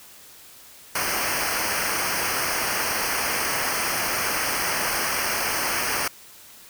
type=noise with comb filter; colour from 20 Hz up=pink; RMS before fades=-25 dBFS; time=0.95-6.08 s; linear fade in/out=5 ms; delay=0.27 ms; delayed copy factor=-0.9; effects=white hiss -47 dBFS RMS until 6.69 s